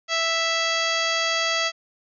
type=harmonic tone; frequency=659.3 Hz; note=E5; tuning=in tune; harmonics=1 / 2 / 3 / 4 / 5 / 6 / 7 / 8 / 9 / 10; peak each=-29 / -28 / -27 / -30 / -28 / -36 / -29 / -37 / -39 / -35 dBFS; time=0.08-1.72 s; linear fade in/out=50 ms; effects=none